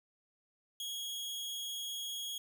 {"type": "tone with amplitude modulation", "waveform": "sawtooth", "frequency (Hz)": 3295, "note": "G#7", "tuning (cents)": -14, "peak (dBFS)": -33, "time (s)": [0.8, 2.38], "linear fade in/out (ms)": 2, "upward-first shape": "sine", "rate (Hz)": 228, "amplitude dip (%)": 45, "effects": []}